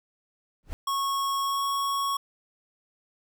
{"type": "noise with exponential growth", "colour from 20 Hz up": "brown", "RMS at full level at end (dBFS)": -30, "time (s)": [0.63, 0.73], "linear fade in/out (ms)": 0, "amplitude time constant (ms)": 21}
{"type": "tone with pitch glide", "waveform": "square", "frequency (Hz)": [1100, 1107.7], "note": ["C#6", "C#6"], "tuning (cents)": [-14, -2], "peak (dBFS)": -26, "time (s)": [0.87, 2.17], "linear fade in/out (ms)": 5, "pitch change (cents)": 12, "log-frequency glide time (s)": [1.42, 1.64]}
{"effects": []}